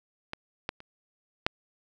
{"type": "clicks", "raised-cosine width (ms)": 0.3, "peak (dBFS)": [-18, -14, -30, -7], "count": 4, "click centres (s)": [0.334, 0.691, 0.804, 1.465], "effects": []}